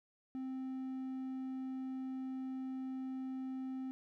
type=tone; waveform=triangle; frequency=261.6 Hz; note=C4; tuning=in tune; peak=-37 dBFS; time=0.35-3.91 s; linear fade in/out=0 ms; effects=none